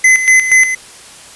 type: tone with tremolo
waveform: square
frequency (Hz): 2038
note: C7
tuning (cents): -46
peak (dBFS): -5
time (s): 0.04-0.75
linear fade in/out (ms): 5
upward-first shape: square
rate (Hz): 4.2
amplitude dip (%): 65
effects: white hiss -36 dBFS RMS until 1.35 s + resampled to 24000 Hz